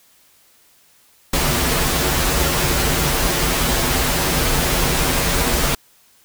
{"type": "noise with comb filter", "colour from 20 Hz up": "pink", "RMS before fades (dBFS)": -18, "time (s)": [1.33, 5.75], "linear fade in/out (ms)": 5, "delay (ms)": 9.7, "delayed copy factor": -0.8, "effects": ["white hiss -54 dBFS RMS until 6.24 s"]}